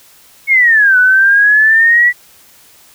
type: exponential two-way sweep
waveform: sine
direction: down then up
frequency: 2214 to 1480 to 1964 Hz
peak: -5 dBFS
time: 0.47-2.13 s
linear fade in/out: 50 ms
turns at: 0.98 s
effects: white hiss -44 dBFS RMS until 2.94 s